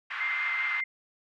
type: band-pass noise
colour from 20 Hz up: white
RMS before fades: -35 dBFS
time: 0.1-0.81 s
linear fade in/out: 10 ms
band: 1200 to 2100 Hz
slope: 24 dB/octave
type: tone with vibrato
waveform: sine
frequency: 2087 Hz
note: C7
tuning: 5 cents flat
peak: -28 dBFS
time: 0.2-0.84 s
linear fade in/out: 5 ms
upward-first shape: sine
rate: 5.2 Hz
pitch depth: 9 cents each way
effects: none